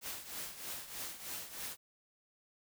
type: noise with tremolo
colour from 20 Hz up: white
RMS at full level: -41 dBFS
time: 0.01-1.77 s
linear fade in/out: 50 ms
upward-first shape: triangle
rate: 3.2 Hz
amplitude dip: 75%
effects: none